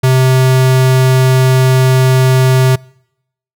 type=tone; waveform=square; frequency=130 Hz; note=C3; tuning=11 cents flat; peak=-7 dBFS; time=0.03-2.76 s; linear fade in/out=10 ms; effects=noise-tail reverb RT60 0.8 s tail -26 dB re dry